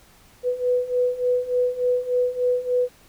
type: beating tone pair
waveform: sine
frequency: 493.9 / 497.3 Hz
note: B4 / B4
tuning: 0 / +12 cents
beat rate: 3.4 Hz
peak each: -24 / -21 dBFS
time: 0.43-2.89 s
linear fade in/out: 50 ms
effects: pink hiss -53 dBFS RMS until 3.08 s